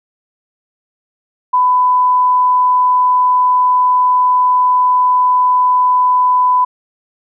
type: tone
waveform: sine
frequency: 1000 Hz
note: B5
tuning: 21 cents sharp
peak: -8 dBFS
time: 1.53-6.65 s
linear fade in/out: 10 ms
effects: none